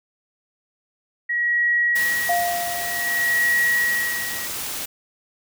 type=tone with tremolo; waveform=sine; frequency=1910 Hz; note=A#6; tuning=42 cents sharp; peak=-16 dBFS; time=1.29-4.47 s; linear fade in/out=10 ms; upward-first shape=sine; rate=0.55 Hz; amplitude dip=85%
type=noise; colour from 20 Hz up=white; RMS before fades=-29 dBFS; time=1.95-4.86 s; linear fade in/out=10 ms
type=tone with exponential decay; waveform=sine; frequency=698.5 Hz; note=F5; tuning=in tune; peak=-17 dBFS; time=2.29-4 s; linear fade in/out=5 ms; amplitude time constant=370 ms
effects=none